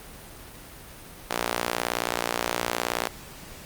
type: tone with high-pass filter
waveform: sawtooth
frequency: 59 Hz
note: A#1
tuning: 22 cents sharp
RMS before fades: -29 dBFS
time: 1.3-3.08 s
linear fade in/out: 10 ms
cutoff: 560 Hz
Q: 0.74
effects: pink hiss -44 dBFS RMS until 3.65 s + Opus 32 kbps